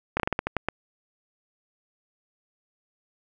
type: slowing click train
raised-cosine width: 0.5 ms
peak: -9 dBFS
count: 9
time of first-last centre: 0.17-0.686 s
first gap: 28 ms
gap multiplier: 1.23
effects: none